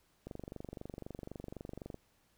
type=click train; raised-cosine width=2 ms; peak=-30 dBFS; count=41; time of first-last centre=0.27-1.944 s; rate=23.9 Hz; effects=pink hiss -72 dBFS RMS until 2.37 s